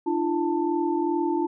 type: tone cluster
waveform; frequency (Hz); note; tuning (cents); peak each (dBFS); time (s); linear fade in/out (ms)
sine; 298.8 / 341.3 / 887; D4 / F4 / A5; +30 / -40 / +14; -27 / -24 / -29; 0.06-1.47; 10
effects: none